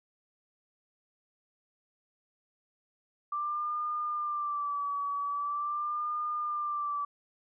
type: tone with vibrato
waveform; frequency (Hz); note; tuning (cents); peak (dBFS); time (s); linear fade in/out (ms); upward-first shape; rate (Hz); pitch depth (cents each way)
sine; 1174.7; D6; 0; -30; 3.32-7.05; 5; sine; 0.43; 54
effects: none